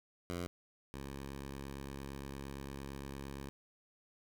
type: tone pair in turn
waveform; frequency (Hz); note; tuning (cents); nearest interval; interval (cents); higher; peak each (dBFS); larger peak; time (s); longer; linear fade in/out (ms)
10% pulse; 87.31 / 68.74; F2 / C#2; 0 / -14; major third; 414; first; -30 / -35; first; 0.3-0.47 / 0.94-3.49; second; 0
effects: none